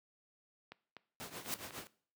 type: click train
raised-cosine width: 0.3 ms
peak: -32 dBFS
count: 5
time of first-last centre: 0.72-1.708 s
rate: 4.05 Hz
type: noise with tremolo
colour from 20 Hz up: pink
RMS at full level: -43 dBFS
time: 1.2-1.87 s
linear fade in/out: 0 ms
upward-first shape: triangle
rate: 7.3 Hz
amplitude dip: 85%
type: noise with exponential growth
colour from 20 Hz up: white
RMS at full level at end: -35 dBFS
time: 1.36-1.54 s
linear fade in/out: 0 ms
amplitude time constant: 37 ms
effects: noise-tail reverb RT60 0.5 s tail -20 dB re dry + high-pass 150 Hz 12 dB/octave